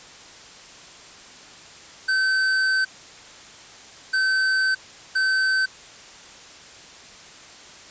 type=tone bursts at uneven times; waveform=square; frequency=1537 Hz; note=G6; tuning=35 cents flat; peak=-19 dBFS; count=3; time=2.08-2.85 / 4.13-4.75 / 5.15-5.66 s; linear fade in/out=10 ms; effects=white hiss -44 dBFS RMS until 7.9 s + resampled to 16000 Hz